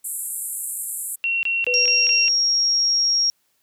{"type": "band-pass noise", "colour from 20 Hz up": "pink", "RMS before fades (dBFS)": -29, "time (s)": [0.04, 1.16], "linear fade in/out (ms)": 10, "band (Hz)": [7700, 13000], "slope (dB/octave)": 96}
{"type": "tone bursts", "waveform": "sine", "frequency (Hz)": 2732, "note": "F7", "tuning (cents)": -39, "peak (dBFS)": -19, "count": 5, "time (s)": [1.24, 2.282], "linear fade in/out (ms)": 0, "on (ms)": 190, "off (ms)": 23}
{"type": "tone with exponential decay", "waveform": "sine", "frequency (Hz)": 493.9, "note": "B4", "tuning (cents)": 0, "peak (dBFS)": -22, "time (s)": [1.67, 2.59], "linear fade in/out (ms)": 1, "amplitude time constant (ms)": 200}
{"type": "tone", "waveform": "sine", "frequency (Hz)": 5588, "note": "F8", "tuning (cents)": 0, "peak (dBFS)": -16, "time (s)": [1.74, 3.3], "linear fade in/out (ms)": 0}
{"effects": ["white hiss -67 dBFS RMS until 3.62 s", "high-pass 60 Hz 12 dB/octave"]}